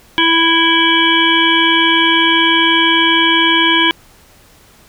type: harmonic tone with a mistuned harmonic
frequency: 329.6 Hz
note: E4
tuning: in tune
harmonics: 1 / 3 / 5 / 7 / 9 / 10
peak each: -16 / -16 / -16 / -16 / -16 / -16 dBFS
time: 0.18-3.91 s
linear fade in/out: 0 ms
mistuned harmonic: 9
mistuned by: +22 cents
effects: pink hiss -46 dBFS RMS until 4.88 s